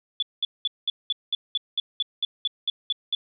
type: tone bursts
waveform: sine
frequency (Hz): 3449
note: A7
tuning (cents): -35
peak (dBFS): -21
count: 14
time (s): 0.2-3.15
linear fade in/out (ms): 2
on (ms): 25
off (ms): 200
effects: none